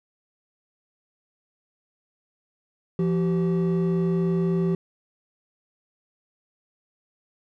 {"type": "tone pair together", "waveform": "triangle", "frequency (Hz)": [171, 383.9], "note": ["F3", "G4"], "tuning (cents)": [-36, -36], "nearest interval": "octave + major second", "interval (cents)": 1400, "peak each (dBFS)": [-19, -23], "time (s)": [2.99, 4.75], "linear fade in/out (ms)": 2, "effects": ["tanh soft clip ceiling -12 dBFS"]}